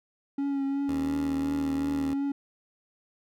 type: tone with vibrato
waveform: triangle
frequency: 277.2 Hz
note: C#4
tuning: in tune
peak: -24 dBFS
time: 0.38-2.32 s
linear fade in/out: 5 ms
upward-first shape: triangle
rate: 2.8 Hz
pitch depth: 28 cents each way
type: tone with pitch glide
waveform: 10% pulse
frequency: 77.78 to 77.33 Hz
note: D#2 to D#2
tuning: 0 to -10 cents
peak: -28 dBFS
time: 0.88-2.14 s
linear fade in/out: 10 ms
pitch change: -10 cents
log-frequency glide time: 1.64-1.8 s
effects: none